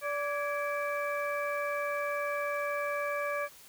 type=harmonic tone with a mistuned harmonic; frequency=580 Hz; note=D5; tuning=22 cents flat; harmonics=1 / 2 / 3 / 4; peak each=-33 / -36 / -38 / -39 dBFS; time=0.01-3.49 s; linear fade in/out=50 ms; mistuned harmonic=3; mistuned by=-76 cents; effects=white hiss -54 dBFS RMS until 3.68 s